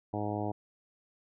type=harmonic tone; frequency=104.4 Hz; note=G#2; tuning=10 cents sharp; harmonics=1 / 2 / 3 / 4 / 5 / 6 / 7 / 8 / 9; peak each=-37 / -40 / -37 / -41 / -43 / -41 / -39 / -42 / -47 dBFS; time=0.13-0.52 s; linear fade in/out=10 ms; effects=none